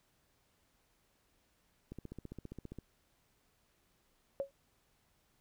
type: click train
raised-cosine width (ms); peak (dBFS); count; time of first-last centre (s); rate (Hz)
3; -32; 14; 1.92-2.787; 15
type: tone with exponential decay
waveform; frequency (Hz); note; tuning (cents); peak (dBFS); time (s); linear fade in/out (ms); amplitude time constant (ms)
sine; 552; C#5; -7; -29; 4.4-4.51; 0; 23
effects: pink hiss -74 dBFS RMS until 5.4 s